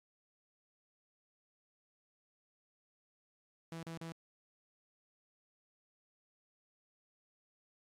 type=tone bursts; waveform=sawtooth; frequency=164.81 Hz; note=E3; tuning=in tune; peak=-39 dBFS; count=3; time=3.72-4.122 s; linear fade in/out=2 ms; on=110 ms; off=36 ms; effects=low-pass 11000 Hz 12 dB/octave + AAC 48 kbps